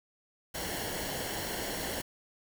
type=noise with comb filter; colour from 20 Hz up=pink; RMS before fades=-36 dBFS; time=0.54-2.02 s; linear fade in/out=10 ms; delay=0.81 ms; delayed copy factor=-0.6; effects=none